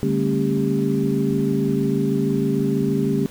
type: tone cluster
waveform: sine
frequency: 145.6 / 199.6 / 225.9 / 275.2 / 396.3 Hz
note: D3 / G3 / A3 / C#4 / G4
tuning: -15 / +32 / +46 / -12 / +19 cents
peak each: -24 dBFS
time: 0.03-3.26 s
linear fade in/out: 0 ms
effects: pink hiss -43 dBFS RMS until 3.3 s